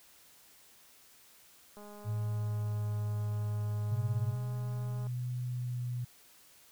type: click train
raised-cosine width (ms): 1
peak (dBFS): -38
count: 684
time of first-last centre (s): 1.77-5.07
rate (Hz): 207
type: tone with pitch glide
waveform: sine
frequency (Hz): 109.3 to 107.05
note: A2 to A2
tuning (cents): -11 to -47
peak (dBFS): -31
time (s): 2.04-4.36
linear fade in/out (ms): 50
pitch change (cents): -36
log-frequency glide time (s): 2.3-2.87
type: tone with vibrato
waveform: sine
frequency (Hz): 123.47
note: B2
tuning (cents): 0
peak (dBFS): -33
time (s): 3.91-6.05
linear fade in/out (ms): 10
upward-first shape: sine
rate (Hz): 0.86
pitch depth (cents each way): 11
effects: white hiss -60 dBFS RMS until 6.71 s